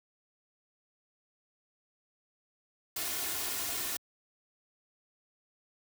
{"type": "noise with comb filter", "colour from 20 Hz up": "white", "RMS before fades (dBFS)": -35, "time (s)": [2.96, 3.97], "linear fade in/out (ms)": 5, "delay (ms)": 2.8, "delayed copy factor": 0.55, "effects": ["high-pass 60 Hz 12 dB/octave"]}